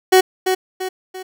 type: tone with echo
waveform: 30% pulse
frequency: 373.6 Hz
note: F#4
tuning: 17 cents sharp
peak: -5 dBFS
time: 0.12-0.21 s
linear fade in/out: 10 ms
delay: 340 ms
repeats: 3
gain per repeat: -7 dB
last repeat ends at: 1.23 s
effects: none